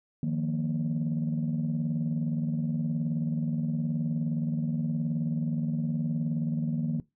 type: chord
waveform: sine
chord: Eb suspended second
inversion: none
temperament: equal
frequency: 155.56 / 174.61 / 233.1 Hz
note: Eb3 / F3 / Bb3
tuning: 0 / 0 / 0 cents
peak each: -28 / -33 / -29 dBFS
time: 0.23-7 s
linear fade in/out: 2 ms
effects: noise-tail reverb RT60 0.2 s tail -21 dB re dry + tanh soft clip ceiling -21 dBFS